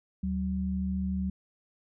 sine tone pair together, 75.5 / 188.99 Hz, D2 / F#3, +48 / +37 cents, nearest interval octave + major third, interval 1589 cents, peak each -33 / -29 dBFS, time 0.23-1.3 s, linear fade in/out 5 ms, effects none

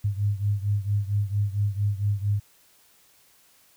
sine beating tone pair, 100.8 / 105.2 Hz, G2 / G#2, +49 / +23 cents, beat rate 4.4 Hz, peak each -24 / -27 dBFS, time 0.04-2.4 s, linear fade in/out 10 ms, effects white hiss -59 dBFS RMS until 3.76 s

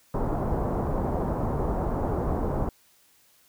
pink low-pass noise, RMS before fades -27 dBFS, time 0.14-2.69 s, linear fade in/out 2 ms, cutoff 980 Hz, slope 24 dB/octave, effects white hiss -61 dBFS RMS until 3.48 s

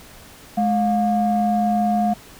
sine tone pair together, 211.3 / 710.7 Hz, G#3 / F5, +30 / +30 cents, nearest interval octave + major sixth, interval 2100 cents, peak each -18 dBFS, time 0.57-2.14 s, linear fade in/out 10 ms, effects tanh soft clip ceiling -10 dBFS + pink hiss -44 dBFS RMS until 2.39 s

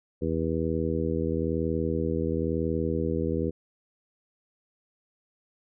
harmonic tone, 81 Hz, E2, 30 cents flat, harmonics 1 / 2 / 3 / 4 / 5 / 6, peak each -32 / -32 / -32 / -32 / -32 / -32 dBFS, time 0.21-3.51 s, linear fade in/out 20 ms, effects none

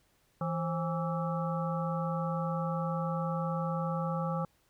harmonic tone with a mistuned harmonic, 164.81 Hz, E3, in tune, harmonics 1 / 3 / 5 / 7 / 8, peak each -32 / -37 / -39 / -40 / -41 dBFS, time 0.41-4.45 s, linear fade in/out 2 ms, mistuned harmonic 3, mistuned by +120 cents, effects pink hiss -70 dBFS RMS until 4.69 s

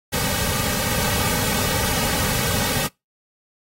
pink noise with comb filter, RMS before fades -22 dBFS, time 0.12-2.88 s, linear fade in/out 20 ms, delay 2.9 ms, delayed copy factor -1, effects noise-tail reverb RT60 0.2 s tail -24 dB re dry + AAC 48 kbps

